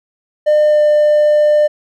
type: tone with pitch glide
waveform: triangle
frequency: 603 to 598.8 Hz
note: D5 to D5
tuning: +46 to +33 cents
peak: -5 dBFS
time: 0.46-1.68 s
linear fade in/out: 20 ms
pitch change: -13 cents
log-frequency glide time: 0.69-0.81 s
effects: tanh soft clip ceiling -2 dBFS